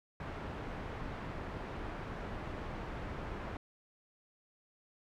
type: low-pass noise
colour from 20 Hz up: pink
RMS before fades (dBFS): -42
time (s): 0.2-3.57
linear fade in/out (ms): 2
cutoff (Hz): 1700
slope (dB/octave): 12
effects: none